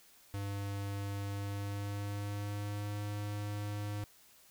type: tone with pitch glide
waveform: square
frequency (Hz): 100.1 to 103.33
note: G2 to G#2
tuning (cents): +37 to -8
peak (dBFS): -37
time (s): 0.34-4.04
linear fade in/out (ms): 0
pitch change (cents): +55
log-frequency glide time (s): 1.29-3
effects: white hiss -62 dBFS RMS until 4.5 s